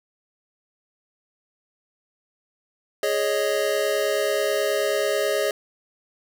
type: chord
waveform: square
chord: Ab suspended fourth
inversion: none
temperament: just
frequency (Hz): 415.3 / 553.7 / 623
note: Ab4 / Db5 / Eb5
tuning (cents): 0 / -2 / +2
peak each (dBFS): -26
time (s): 3.03-5.51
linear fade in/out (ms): 2
effects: none